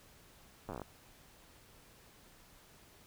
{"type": "slowing click train", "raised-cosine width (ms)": 1, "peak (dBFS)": -28, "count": 10, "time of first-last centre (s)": [0.69, 0.817], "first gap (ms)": 9, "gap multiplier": 1.11, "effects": ["pink hiss -61 dBFS RMS until 3.06 s"]}